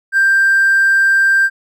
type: tone with hard clipping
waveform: triangle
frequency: 1580 Hz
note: G6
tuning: 13 cents sharp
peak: -9 dBFS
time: 0.12-1.5 s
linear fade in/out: 50 ms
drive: 4 dB
effects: none